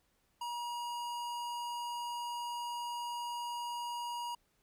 sine tone with hard clipping, 955 Hz, A#5, 42 cents sharp, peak -39 dBFS, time 0.41-4.35 s, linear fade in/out 5 ms, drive 18 dB, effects pink hiss -75 dBFS RMS until 4.62 s

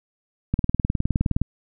click train, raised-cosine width 5 ms, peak -8 dBFS, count 18, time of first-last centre 0.54-1.416 s, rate 19.4 Hz, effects none

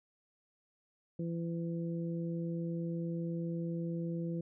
harmonic tone, 168.2 Hz, E3, 35 cents sharp, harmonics 1 / 2 / 3, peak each -35 / -41 / -45 dBFS, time 1.19-4.41 s, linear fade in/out 5 ms, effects none

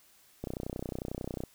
click train, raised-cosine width 2 ms, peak -22 dBFS, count 32, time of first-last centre 0.44-1.437 s, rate 31.1 Hz, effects white hiss -62 dBFS RMS until 1.54 s

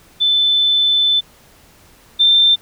sine tone pair in turn, 3520 / 3573 Hz, A7 / A7, 0 / +26 cents, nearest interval unison, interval 26 cents, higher second, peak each -11 / -8 dBFS, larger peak second, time 0.2-1.21 / 2.19-2.56 s, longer first, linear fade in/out 20 ms, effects pink hiss -48 dBFS RMS until 2.61 s

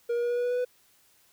triangle tone with pitch steps, 473.2 / 476.5 / 479.8 / 483.1 / 486.5 / 489.9 / 493.3 / 496.7 Hz, A#4 / A#4 / A#4 / B4 / B4 / B4 / B4 / B4, +26 / +38 / +50 / -38 / -26 / -14 / -2 / +10 cents, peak -23 dBFS, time 0.09-0.65 s, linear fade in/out 10 ms, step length 70 ms, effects white hiss -63 dBFS RMS until 1.32 s

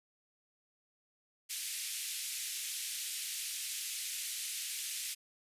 white band-pass noise, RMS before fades -40 dBFS, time 1.49-5.15 s, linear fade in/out 20 ms, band 2200 to 12000 Hz, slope 24 dB/octave, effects resampled to 32000 Hz

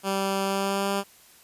10% pulse tone with pitch glide, 194.8 to 198.32 Hz, G3 to G3, -11 to +20 cents, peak -16 dBFS, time 0.03-1.04 s, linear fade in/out 50 ms, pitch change +31 cents, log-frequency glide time 0.43-0.91 s, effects white hiss -54 dBFS RMS until 1.43 s + resampled to 32000 Hz

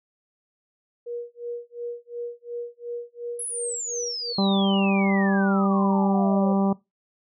sine tone with tremolo, 477 Hz, A#4, 40 cents sharp, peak -28 dBFS, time 1.06-4.33 s, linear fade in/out 10 ms, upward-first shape sine, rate 2.8 Hz, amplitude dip 100%
sine exponential sweep, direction down, 10960 to 521 Hz, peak -28 dBFS, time 3.39-6.53 s, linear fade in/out 5 ms
harmonic tone, 196 Hz, G3, in tune, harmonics 1 / 2 / 3 / 4 / 5 / 6, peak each -20 / -29 / -30 / -30 / -35 / -37 dBFS, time 4.38-6.73 s, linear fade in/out 5 ms
effects noise-tail reverb RT60 0.2 s tail -20 dB re dry

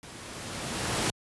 pink noise with level ramp, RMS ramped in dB -45 to -26 dBFS, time 0.03-1.1 s, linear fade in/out 0 ms, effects high-pass 80 Hz 12 dB/octave + resampled to 24000 Hz

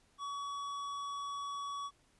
triangle tone with tanh clipping, 1131 Hz, C#6, 34 cents sharp, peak -40 dBFS, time 0.18-1.91 s, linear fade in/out 50 ms, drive 17 dB, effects pink hiss -70 dBFS RMS until 2.19 s + resampled to 24000 Hz

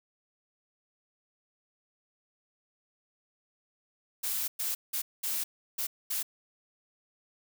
blue noise bursts at uneven times, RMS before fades -32 dBFS, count 6, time 4.23-4.48 / 4.59-4.75 / 4.93-5.02 / 5.23-5.44 / 5.78-5.87 / 6.1-6.23 s, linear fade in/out 10 ms, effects none

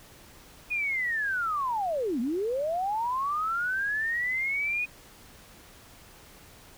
sine linear two-way sweep, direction down then up, 2489 to 220.7 to 2489 Hz, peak -26 dBFS, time 0.7-4.86 s, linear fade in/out 20 ms, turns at 2.2 s, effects pink hiss -52 dBFS RMS until 6.77 s

